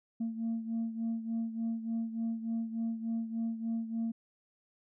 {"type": "beating tone pair", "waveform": "sine", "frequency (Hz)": [226.8, 230.2], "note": ["A#3", "A#3"], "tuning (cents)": [-47, -22], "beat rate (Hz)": 3.4, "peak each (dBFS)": [-32, -37], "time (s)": [0.2, 4.12], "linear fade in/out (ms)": 10, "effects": ["tanh soft clip ceiling -28 dBFS"]}